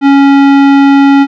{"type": "tone with tanh clipping", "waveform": "sine", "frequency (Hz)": 277.8, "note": "C#4", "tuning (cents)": 4, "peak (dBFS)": -4, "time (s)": [0.01, 1.27], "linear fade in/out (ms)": 50, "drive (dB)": 18, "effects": []}